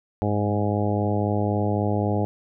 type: harmonic tone with a mistuned harmonic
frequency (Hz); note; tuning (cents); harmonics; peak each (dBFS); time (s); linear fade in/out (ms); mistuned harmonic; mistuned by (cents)
103.83; G#2; 0; 1 / 2 / 3 / 4 / 5 / 6 / 7 / 8; -24 / -27 / -29 / -30 / -31 / -32 / -32 / -33; 0.22-2.25; 0; 1; -30
effects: none